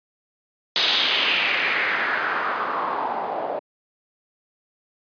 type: noise with low-pass filter sweep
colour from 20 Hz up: white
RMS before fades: -23 dBFS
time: 0.76-3.59 s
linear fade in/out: 0 ms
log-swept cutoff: 4000 to 650 Hz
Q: 3.2
effects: high-pass 300 Hz 12 dB/octave + resampled to 11025 Hz